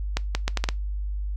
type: accelerating click train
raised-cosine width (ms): 0.2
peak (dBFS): -7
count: 6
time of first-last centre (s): 0.17-0.688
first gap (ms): 180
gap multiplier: 0.72
effects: noise-tail reverb RT60 0.2 s tail -21 dB re dry + added 50 Hz sine -26 dBFS peak until 1.36 s